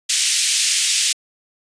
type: band-pass noise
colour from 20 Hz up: white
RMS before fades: -18 dBFS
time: 0.09-1.13 s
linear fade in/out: 10 ms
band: 2300 to 9200 Hz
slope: 24 dB/octave
effects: resampled to 22050 Hz